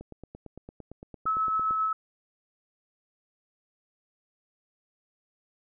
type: click train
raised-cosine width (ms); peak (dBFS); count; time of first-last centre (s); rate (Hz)
2; -29; 16; 0.01-1.709; 8.83
type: tone with tremolo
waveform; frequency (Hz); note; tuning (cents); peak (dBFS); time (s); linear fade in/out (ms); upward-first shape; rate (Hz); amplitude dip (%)
sine; 1297; E6; -28; -23; 1.26-1.93; 5; sine; 7.5; 25
effects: none